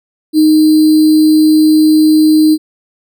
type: tone with sample-and-hold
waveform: sine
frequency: 310 Hz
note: D#4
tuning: 6 cents flat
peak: -4 dBFS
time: 0.33-2.58 s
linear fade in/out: 50 ms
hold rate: 4410 Hz
effects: none